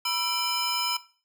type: tone cluster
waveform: square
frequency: 973 / 1336 / 2373 / 3020 / 5130 Hz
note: B5 / E6 / D7 / F#7 / E8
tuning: -26 / +23 / +17 / +35 / -48 cents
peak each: -33 / -35 / -33 / -33 / -30 dBFS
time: 0.05-0.97 s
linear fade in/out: 5 ms
effects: noise-tail reverb RT60 0.4 s tail -18 dB re dry